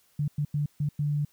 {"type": "tone bursts at uneven times", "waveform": "sine", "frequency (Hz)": 146.83, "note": "D3", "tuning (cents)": 0, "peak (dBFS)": -24, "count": 5, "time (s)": [[0.19, 0.28], [0.38, 0.45], [0.54, 0.66], [0.8, 0.89], [0.99, 1.25]], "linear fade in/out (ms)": 5, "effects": ["white hiss -65 dBFS RMS until 1.32 s"]}